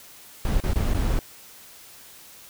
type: noise with dropouts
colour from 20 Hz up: brown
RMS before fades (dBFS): -22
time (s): 0.45-1.19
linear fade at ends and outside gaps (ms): 1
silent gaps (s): 0.603-0.638 / 0.734-0.758 / 0.936-0.946
effects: white hiss -47 dBFS RMS until 2.49 s